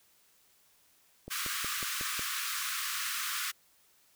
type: click train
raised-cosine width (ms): 2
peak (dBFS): -29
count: 6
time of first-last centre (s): 1.28-2.194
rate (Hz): 5.47
type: high-pass noise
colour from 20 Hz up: pink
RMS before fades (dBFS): -35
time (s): 1.3-3.52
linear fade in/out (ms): 20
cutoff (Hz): 1100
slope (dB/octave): 96
effects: white hiss -66 dBFS RMS until 4.15 s